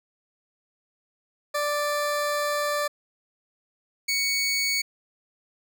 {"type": "tone pair in turn", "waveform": "20% pulse", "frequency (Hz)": [587.3, 2230], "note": ["D5", "C#7"], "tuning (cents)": [0, 10], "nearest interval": "octave + major seventh", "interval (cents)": 2310, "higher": "second", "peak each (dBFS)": [-19, -18], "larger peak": "second", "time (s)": [[1.54, 2.88], [4.08, 4.82]], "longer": "first", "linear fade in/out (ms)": 10, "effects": []}